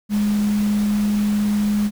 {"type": "tone in noise", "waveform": "sine", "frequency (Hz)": 207.7, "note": "G#3", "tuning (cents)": 0, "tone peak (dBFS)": -16, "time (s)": [0.09, 1.91], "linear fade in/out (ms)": 50, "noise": "pink", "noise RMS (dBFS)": -34, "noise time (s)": [0.09, 1.91], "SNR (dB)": 15, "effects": []}